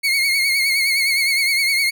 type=tone with vibrato; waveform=30% pulse; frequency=2183 Hz; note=C#7; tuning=27 cents flat; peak=-13 dBFS; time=0.03-1.91 s; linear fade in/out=20 ms; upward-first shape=triangle; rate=9.7 Hz; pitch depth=71 cents each way; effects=none